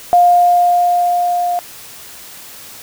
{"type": "tone with level ramp", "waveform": "sine", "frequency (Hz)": 706, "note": "F5", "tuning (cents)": 19, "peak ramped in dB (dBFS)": [-5, -14], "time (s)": [0.13, 1.59], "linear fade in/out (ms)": 0, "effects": ["white hiss -35 dBFS RMS until 2.82 s"]}